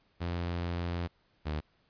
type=tone pair in turn; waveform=sawtooth; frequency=86.6 / 76.33 Hz; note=F2 / D#2; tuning=-14 / -33 cents; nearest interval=major second; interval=219 cents; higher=first; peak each=-28 dBFS; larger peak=neither; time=0.2-1.08 / 1.45-1.61 s; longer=first; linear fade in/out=20 ms; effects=pink hiss -70 dBFS RMS until 1.89 s + resampled to 11025 Hz